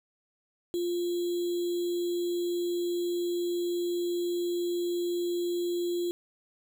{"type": "tone with sample-and-hold", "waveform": "sine", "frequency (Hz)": 349.2, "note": "F4", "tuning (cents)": 0, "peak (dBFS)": -27, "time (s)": [0.74, 6.11], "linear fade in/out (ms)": 0, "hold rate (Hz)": 3675, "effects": []}